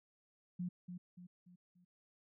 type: tone with echo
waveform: sine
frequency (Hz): 178.3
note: F3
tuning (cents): +36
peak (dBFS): -37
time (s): 0.59-0.69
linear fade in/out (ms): 10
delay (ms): 290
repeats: 4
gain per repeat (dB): -7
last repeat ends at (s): 1.85
effects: none